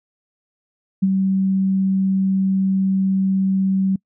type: tone with ADSR envelope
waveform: sine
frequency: 191.7 Hz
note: G3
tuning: 38 cents flat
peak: -11 dBFS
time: 1.02-3.96 s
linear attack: 13 ms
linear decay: 35 ms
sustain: -4 dB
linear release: 5 ms
effects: noise-tail reverb RT60 0.1 s tail -26 dB re dry